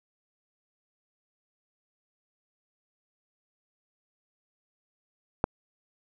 click, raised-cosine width 1 ms, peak -8 dBFS, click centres 5.441 s, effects none

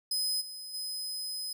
sawtooth tone with level steps, 5040 Hz, D#8, 21 cents sharp, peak -26 / -38 / -32 dBFS, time 0.11-1.53 s, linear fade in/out 5 ms, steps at 0.4 / 0.73 s, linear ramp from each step 20 ms, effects none

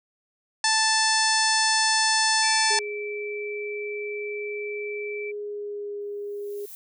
harmonic tone, 880 Hz, A5, in tune, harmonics 1 / 2 / 3 / 4 / 5 / 6 / 7 / 8 / 9 / 10, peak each -25 / -25 / -33 / -33 / -28 / -26 / -30 / -34 / -36 / -31 dBFS, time 0.64-2.79 s, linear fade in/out 2 ms
sine tone, 2325 Hz, D7, 18 cents flat, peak -34 dBFS, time 2.42-5.32 s, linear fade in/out 20 ms
sine tone with pitch glide, 415.3 to 409.1 Hz, G#4 to G#4, 0 to -26 cents, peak -30 dBFS, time 2.7-6.66 s, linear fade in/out 10 ms, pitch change -26 cents, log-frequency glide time 5.28-5.97 s
violet noise with exponential growth, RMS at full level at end -40 dBFS, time 6.01-6.75 s, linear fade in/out 1 ms, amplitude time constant 160 ms
effects none

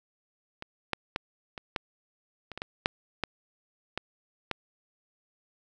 clicks, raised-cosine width 0.3 ms, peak -22 / -11 / -13 / -22 / -13 / -24 / -21 / -17 / -7 / -12 / -15 / -13 dBFS, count 12, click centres 0.624 / 0.933 / 1.161 / 1.578 / 1.762 / 2.517 / 2.576 / 2.619 / 2.859 / 3.237 / 3.976 / 4.513 s, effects none

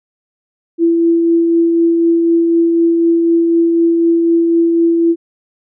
sine tone with tremolo, 335 Hz, E4, 28 cents sharp, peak -7 dBFS, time 0.78-5.16 s, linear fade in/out 50 ms, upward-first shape triangle, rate 4 Hz, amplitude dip 30%, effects none

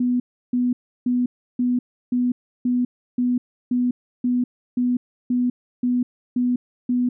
sine tone bursts, 246.9 Hz, B3, in tune, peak -17 dBFS, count 14, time 0-7.09 s, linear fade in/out 5 ms, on 200 ms, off 330 ms, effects none

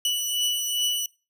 sawtooth beating tone pair, 2956 / 2958.5 Hz, F#7 / F#7, -2 / -1 cents, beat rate 2.5 Hz, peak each -21 / -27 dBFS, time 0.05-1.06 s, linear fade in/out 2 ms, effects noise-tail reverb RT60 0.3 s tail -22 dB re dry

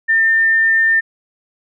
sine tone, 1802 Hz, A6, 41 cents sharp, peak -10 dBFS, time 0.08-1.01 s, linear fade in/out 20 ms, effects none

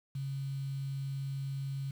sine tone with quantisation, 136.8 Hz, C#3, 23 cents flat, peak -34 dBFS, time 0.15-1.91 s, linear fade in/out 5 ms, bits 9, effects none

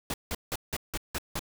pink noise bursts, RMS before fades -32 dBFS, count 7, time 0.1-1.393 s, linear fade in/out 2 ms, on 39 ms, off 170 ms, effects none

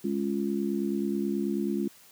sine chord, Db major, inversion second, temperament just, 207.9 / 277.2 / 346.5 Hz, Ab3 / Db4 / F4, +2 / 0 / -14 cents, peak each -29 / -32 / -31 dBFS, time 0.04-1.88 s, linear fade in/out 5 ms, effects white hiss -55 dBFS RMS until 2.11 s + high-pass 100 Hz 12 dB/octave

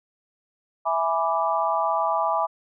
sine chord, E dominant seventh, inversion none, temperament equal with one note detuned, 659.3 / 830.6 / 987.8 / 1171.3 Hz, E5 / G#5 / B5 / D6, 0 / 0 / 0 / -5 cents, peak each -26 dBFS, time 0.85-2.47 s, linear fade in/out 20 ms, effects none

